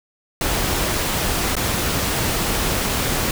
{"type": "noise with dropouts", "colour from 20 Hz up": "pink", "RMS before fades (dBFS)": -21, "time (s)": [0.41, 3.31], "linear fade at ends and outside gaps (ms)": 2, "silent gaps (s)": [1.554, 1.566], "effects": []}